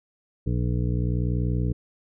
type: harmonic tone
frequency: 60.5 Hz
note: B1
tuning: 35 cents flat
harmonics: 1 / 2 / 3 / 4 / 5 / 7 / 8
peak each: -26 / -25 / -30 / -40 / -34 / -38 / -42 dBFS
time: 0.46-1.73 s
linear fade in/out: 10 ms
effects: none

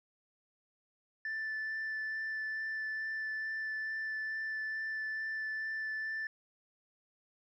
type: tone with vibrato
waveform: sine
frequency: 1760 Hz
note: A6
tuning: in tune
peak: -33 dBFS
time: 1.25-6.27 s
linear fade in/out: 2 ms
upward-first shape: sine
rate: 2.3 Hz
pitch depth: 8 cents each way
effects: tanh soft clip ceiling -33 dBFS

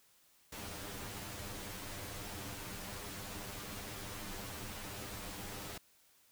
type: noise with comb filter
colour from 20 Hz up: pink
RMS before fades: -45 dBFS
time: 0.52-5.78 s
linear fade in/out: 5 ms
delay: 10 ms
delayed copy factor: +0.85
effects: white hiss -68 dBFS RMS until 6.31 s

